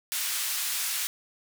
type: band-pass noise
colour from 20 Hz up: white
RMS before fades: -30 dBFS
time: 0.12-1.07 s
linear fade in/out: 0 ms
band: 1500 to 15000 Hz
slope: 12 dB/octave
effects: none